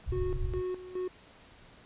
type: low-pass noise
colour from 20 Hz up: pink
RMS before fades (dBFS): -33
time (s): 0.06-0.62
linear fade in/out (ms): 20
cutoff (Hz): 140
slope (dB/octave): 96
type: tone with tremolo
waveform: triangle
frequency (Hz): 366.6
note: F#4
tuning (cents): -16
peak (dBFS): -29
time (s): 0.12-1.08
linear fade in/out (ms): 5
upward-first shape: square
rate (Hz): 2.4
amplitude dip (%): 75
effects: pink hiss -56 dBFS RMS until 1.85 s + resampled to 8000 Hz